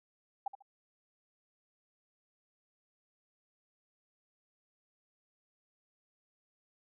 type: tone with echo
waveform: sine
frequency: 796 Hz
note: G5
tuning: 26 cents sharp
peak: -31 dBFS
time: 0.46-0.48 s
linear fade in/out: 5 ms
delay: 72 ms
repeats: 2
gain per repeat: -12 dB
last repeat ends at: 0.624 s
effects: none